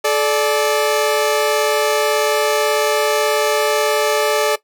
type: tone pair together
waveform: sawtooth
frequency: 430.9 / 587.3 Hz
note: A4 / D5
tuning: -36 / 0 cents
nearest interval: perfect fourth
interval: 536 cents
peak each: -13 dBFS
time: 0.04-4.56 s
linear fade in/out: 10 ms
effects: noise-tail reverb RT60 0.1 s tail -17 dB re dry